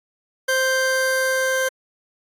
40% pulse tone pair together, 523 / 1568.8 Hz, C5 / G6, -1 / +1 cents, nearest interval octave + perfect fifth, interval 1902 cents, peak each -20 dBFS, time 0.48-1.69 s, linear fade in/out 10 ms, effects AAC 64 kbps

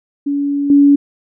sine tone with level steps, 284 Hz, C#4, 42 cents sharp, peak -14 / -5 dBFS, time 0.26-0.96 s, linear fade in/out 10 ms, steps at 0.7 s, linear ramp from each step 2 ms, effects none

